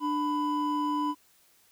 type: tone pair together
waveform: triangle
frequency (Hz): 296.3 / 996.6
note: D4 / B5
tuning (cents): +15 / +15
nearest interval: octave + major sixth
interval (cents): 2100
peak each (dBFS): -27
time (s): 0-1.15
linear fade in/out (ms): 50
effects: white hiss -63 dBFS RMS until 1.71 s